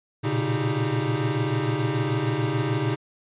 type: tone cluster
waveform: square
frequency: 114.9 / 121.7 / 140.2 / 313.4 / 396.6 Hz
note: A#2 / B2 / C#3 / D#4 / G4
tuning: -25 / -25 / +20 / +13 / +20 cents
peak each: -32 / -28 / -29 / -30 / -32 dBFS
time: 0.23-2.96 s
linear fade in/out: 20 ms
effects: resampled to 8000 Hz